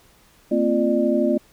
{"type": "tone cluster", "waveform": "sine", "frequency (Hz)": [227.7, 260.2, 344, 598], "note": ["A#3", "C4", "F4", "D5"], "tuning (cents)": [-40, -9, -26, 31], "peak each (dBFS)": -22, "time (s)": [0.51, 1.38], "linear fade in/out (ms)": 10, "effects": ["pink hiss -55 dBFS RMS until 1.52 s"]}